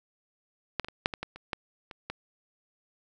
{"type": "clicks", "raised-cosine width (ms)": 0.3, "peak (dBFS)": [-11, -21, -24, -7, -18, -18, -28, -14, -26, -18], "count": 10, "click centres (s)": [0.797, 0.846, 0.885, 1.059, 1.138, 1.23, 1.36, 1.532, 1.912, 2.1], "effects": []}